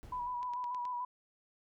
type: noise with exponential decay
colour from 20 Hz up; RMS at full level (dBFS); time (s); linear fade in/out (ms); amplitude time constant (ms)
brown; -46; 0.03-0.72; 0; 150
type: tone with vibrato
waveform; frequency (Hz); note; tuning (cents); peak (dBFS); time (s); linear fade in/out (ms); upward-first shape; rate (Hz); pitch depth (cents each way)
sine; 983; B5; -8; -35; 0.12-1.05; 5; square; 6.8; 27
type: click train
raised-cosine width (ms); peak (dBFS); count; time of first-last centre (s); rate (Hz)
0.2; -35; 5; 0.43-0.853; 9.46
effects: none